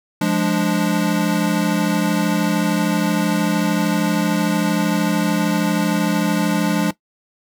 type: chord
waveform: square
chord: D diminished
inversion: first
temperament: equal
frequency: 174.61 / 207.7 / 293.7 Hz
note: F3 / Ab3 / D4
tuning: 0 / 0 / 0 cents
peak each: -21 dBFS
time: 0.21-6.91 s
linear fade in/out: 5 ms
effects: noise-tail reverb RT60 0.1 s tail -17 dB re dry